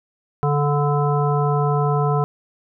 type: harmonic tone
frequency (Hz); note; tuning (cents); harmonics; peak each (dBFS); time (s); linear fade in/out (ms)
145.4; D3; -17; 1 / 3 / 5 / 7 / 9; -18 / -23 / -25 / -26 / -28; 0.43-2.24; 0
effects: none